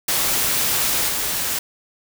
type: noise with level steps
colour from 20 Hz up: white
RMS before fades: -20 / -23 dBFS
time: 0.08-1.59 s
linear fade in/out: 5 ms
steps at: 1.08 s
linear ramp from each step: 5 ms
effects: none